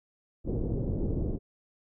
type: low-pass noise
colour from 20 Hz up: pink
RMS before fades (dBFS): -30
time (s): 0.44-1.39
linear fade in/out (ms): 50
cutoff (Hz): 430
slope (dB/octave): 24
effects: none